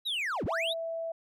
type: linear two-way sweep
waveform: triangle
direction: down then up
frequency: 3983 to 51.91 to 3983 Hz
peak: -28 dBFS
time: 0.05-0.74 s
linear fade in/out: 20 ms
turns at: 0.45 s
type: tone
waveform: sine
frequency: 659.3 Hz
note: E5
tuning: in tune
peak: -32 dBFS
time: 0.48-1.12 s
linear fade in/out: 5 ms
effects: none